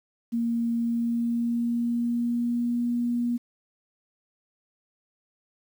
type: tone with pitch glide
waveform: sine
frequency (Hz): 233 to 239.6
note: A#3 to A#3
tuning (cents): -1 to +48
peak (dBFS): -23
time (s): 0.32-3.38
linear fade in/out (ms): 20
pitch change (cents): +49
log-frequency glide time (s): 0.75-2.85
effects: 9-bit